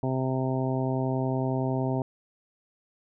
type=harmonic tone; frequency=130.81 Hz; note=C3; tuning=in tune; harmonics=1 / 2 / 3 / 4 / 5 / 6 / 7; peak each=-28 / -30 / -33 / -38 / -34 / -39 / -38 dBFS; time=0.03-2.02 s; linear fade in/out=2 ms; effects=none